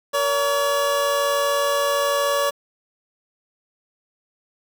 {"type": "tone pair together", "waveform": "25% pulse", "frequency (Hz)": [466.2, 567.2], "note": ["A#4", "C#5"], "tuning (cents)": [0, 40], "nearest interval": "minor third", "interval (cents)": 340, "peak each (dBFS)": [-25, -15], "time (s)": [0.13, 2.51], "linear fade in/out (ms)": 20, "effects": ["7-bit"]}